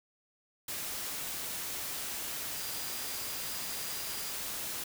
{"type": "tone in noise", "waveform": "sine", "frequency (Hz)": 4848, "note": "D#8", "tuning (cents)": -46, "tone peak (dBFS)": -47, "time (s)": [2.55, 4.32], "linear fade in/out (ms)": 5, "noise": "white", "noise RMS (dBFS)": -38, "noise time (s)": [0.68, 4.84], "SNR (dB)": -12, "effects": []}